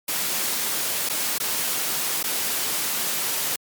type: noise with dropouts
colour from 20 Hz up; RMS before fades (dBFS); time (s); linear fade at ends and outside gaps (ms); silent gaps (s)
white; -25; 0.08-3.56; 5; 1.09-1.096 / 1.383-1.4 / 2.23-2.239
effects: high-pass 150 Hz 12 dB/octave + MP3 96 kbps